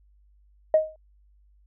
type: tone with exponential decay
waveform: sine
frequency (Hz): 626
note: D#5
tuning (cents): +10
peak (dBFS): -11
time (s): 0.74-0.96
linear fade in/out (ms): 2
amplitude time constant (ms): 47
effects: tanh soft clip ceiling -8 dBFS + added 50 Hz sine -56 dBFS peak until 1.66 s